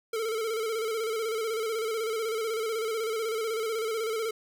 square tone with vibrato, 445.1 Hz, A4, 20 cents sharp, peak -29 dBFS, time 0.13-4.31 s, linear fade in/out 5 ms, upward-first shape square, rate 16 Hz, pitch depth 50 cents each way, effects none

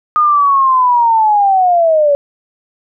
sine linear sweep, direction down, 1232 to 562 Hz, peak -7 dBFS, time 0.16-2.15 s, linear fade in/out 0 ms, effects none

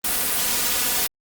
white noise with comb filter, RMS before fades -22 dBFS, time 0.04-1.07 s, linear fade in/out 5 ms, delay 4.1 ms, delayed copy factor +0.65, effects Opus 32 kbps

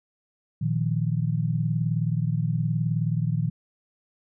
sine chord, Bb suspended fourth, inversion none, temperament equal, 116.54 / 155.56 / 174.61 Hz, Bb2 / Eb3 / F3, 0 / 0 / 0 cents, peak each -26 / -25 / -30 dBFS, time 0.61-3.5 s, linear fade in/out 10 ms, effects none

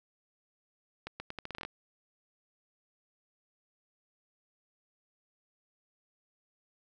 accelerating click train, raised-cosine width 0.3 ms, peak -23 dBFS, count 11, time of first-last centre 1.07-1.65 s, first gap 130 ms, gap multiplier 0.8, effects none

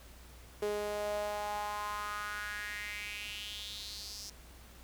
sawtooth tone with high-pass filter sweep, 207.7 Hz, G#3, in tune, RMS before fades -39 dBFS, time 0.62-4.3 s, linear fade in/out 5 ms, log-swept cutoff 430 to 5500 Hz, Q 4.6, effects added 60 Hz sine -54 dBFS peak until 4.83 s + pink hiss -57 dBFS RMS until 4.83 s

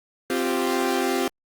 sawtooth chord, C suspended fourth, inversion none, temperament equal, 261.6 / 349.2 / 392 Hz, C4 / F4 / G4, 0 / 0 / 0 cents, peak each -22 dBFS, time 0.3-1.28 s, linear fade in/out 2 ms, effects Opus 24 kbps

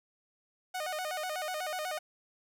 sawtooth tone with vibrato, 673 Hz, E5, 36 cents sharp, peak -30 dBFS, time 0.74-1.99 s, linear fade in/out 10 ms, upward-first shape square, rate 8.1 Hz, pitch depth 160 cents each way, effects none

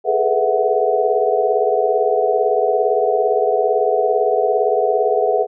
sine tone cluster, 415.7 / 433.4 / 492.8 / 659 / 740 Hz, G#4 / A4 / B4 / E5 / F#5, +2 / -26 / -4 / -1 / 0 cents, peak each -20 dBFS, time 0.04-5.47 s, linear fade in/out 50 ms, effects none

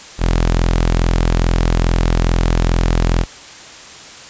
sawtooth tone, 42.37 Hz, E1, 48 cents sharp, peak -8 dBFS, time 0.18-3.26 s, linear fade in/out 50 ms, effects white hiss -36 dBFS RMS until 4.29 s + resampled to 16000 Hz

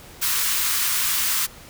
white high-pass noise, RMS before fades -22 dBFS, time 0.21-1.47 s, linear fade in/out 20 ms, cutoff 980 Hz, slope 48 dB/octave, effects pink hiss -44 dBFS RMS until 1.69 s

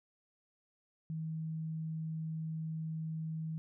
sine tone, 159.5 Hz, D#3, 43 cents sharp, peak -36 dBFS, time 1.1-3.58 s, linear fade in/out 0 ms, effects none

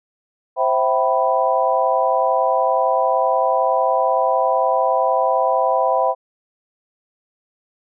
sine chord, C major seventh, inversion none, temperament equal with one note detuned, 523.3 / 659.3 / 770.1 / 987.8 Hz, C5 / E5 / G5 / B5, 0 / 0 / -31 / 0 cents, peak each -20 dBFS, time 0.56-6.15 s, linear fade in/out 50 ms, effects none

